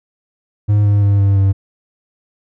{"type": "tone with pitch steps", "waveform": "triangle", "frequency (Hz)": [103.8, 102.19, 100.61, 99.06, 97.52], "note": ["G#2", "G#2", "G2", "G2", "G2"], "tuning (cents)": [0, -27, 46, 19, -8], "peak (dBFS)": -7, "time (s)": [0.68, 1.53], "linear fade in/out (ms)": 20, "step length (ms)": 170, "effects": []}